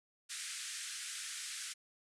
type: band-pass noise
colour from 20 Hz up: white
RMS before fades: -44 dBFS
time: 0.29-1.74 s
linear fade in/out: 20 ms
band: 1400 to 9800 Hz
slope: 48 dB/octave
effects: none